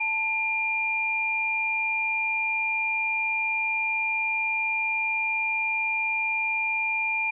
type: tone pair together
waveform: sine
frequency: 884.3 / 2400 Hz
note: A5 / D7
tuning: +8 / +37 cents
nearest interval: octave + perfect fourth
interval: 1729 cents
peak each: -32 / -24 dBFS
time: 0-7.31 s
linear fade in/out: 10 ms
effects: none